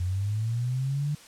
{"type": "linear sweep", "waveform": "sine", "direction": "up", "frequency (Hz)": [87.31, 150], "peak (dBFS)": -25, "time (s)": [0, 1.15], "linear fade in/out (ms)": 5, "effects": ["white hiss -50 dBFS RMS until 1.27 s", "low-pass 9000 Hz 12 dB/octave"]}